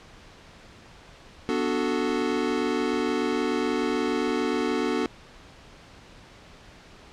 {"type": "chord", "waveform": "square", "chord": "B minor seventh", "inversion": "none", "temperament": "equal", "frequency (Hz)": [246.9, 293.7, 370, 440], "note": ["B3", "D4", "F#4", "A4"], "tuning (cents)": [0, 0, 0, 0], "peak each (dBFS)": -30, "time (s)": [1.49, 5.06], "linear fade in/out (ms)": 0, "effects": ["pink hiss -49 dBFS RMS until 7.12 s", "low-pass 5000 Hz 12 dB/octave"]}